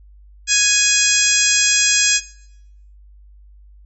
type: harmonic tone with a mistuned harmonic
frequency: 830.6 Hz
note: G#5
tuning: in tune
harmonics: 2 / 3 / 4 / 5 / 6 / 7 / 8 / 9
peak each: -22 / -20 / -22 / -27 / -20 / -23 / -19 / -18 dBFS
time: 0.47-2.21 s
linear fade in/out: 50 ms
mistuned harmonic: 8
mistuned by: -31 cents
effects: noise-tail reverb RT60 0.8 s tail -19 dB re dry + added 50 Hz sine -42 dBFS peak until 3.85 s